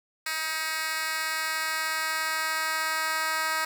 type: tone with high-pass filter sweep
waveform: 10% pulse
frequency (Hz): 316.9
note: D#4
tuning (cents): +32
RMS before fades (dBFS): -29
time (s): 0.26-3.65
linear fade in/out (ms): 5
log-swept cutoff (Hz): 2000 to 1200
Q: 1
effects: none